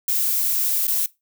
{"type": "noise with dropouts", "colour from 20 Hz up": "violet", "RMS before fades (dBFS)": -21, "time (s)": [0.08, 1.06], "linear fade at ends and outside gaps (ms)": 2, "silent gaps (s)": [0.869, 0.879], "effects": ["noise-tail reverb RT60 0.2 s tail -20 dB re dry"]}